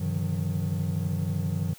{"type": "tone cluster", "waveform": "triangle", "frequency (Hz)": [96.3, 127, 144.8, 157.1, 180.6], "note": ["G2", "B2", "D3", "D#3", "F#3"], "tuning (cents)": [-30, 49, -24, 17, -42], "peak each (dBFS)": [-28, -36, -34, -28, -30], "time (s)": [0, 1.74], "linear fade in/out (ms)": 10, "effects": ["white hiss -51 dBFS RMS until 1.78 s"]}